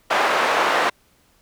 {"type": "band-pass noise", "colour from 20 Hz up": "white", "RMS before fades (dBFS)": -19, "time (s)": [0.1, 0.9], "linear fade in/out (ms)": 10, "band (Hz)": [490, 1400], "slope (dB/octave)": 12, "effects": ["pink hiss -59 dBFS RMS until 1.41 s"]}